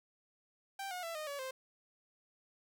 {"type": "tone with pitch steps", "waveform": "sawtooth", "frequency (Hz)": [784, 723.1, 666.9, 615.1, 567.3, 523.3], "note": ["G5", "F#5", "E5", "D#5", "C#5", "C5"], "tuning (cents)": [0, -40, 20, -20, 40, 0], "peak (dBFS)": -36, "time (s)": [0.79, 1.51], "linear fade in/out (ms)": 5, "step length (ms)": 120, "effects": []}